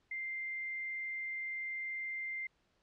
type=tone; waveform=sine; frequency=2093 Hz; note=C7; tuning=in tune; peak=-37 dBFS; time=0.11-2.47 s; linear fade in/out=5 ms; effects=pink hiss -75 dBFS RMS until 2.82 s + low-pass 5000 Hz 12 dB/octave